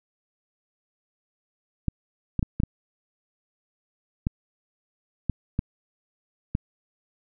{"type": "clicks", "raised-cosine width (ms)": 5, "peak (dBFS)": -11, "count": 9, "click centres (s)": [1.883, 2.393, 2.428, 2.601, 2.635, 4.269, 5.297, 5.591, 6.551], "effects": []}